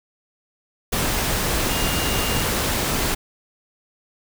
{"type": "tone in noise", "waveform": "sine", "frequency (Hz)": 2822, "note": "F7", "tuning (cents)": 17, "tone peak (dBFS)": -30, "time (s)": [1.69, 2.43], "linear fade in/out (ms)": 10, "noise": "pink", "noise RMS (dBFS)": -22, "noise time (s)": [0.92, 3.15], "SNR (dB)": -11, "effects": []}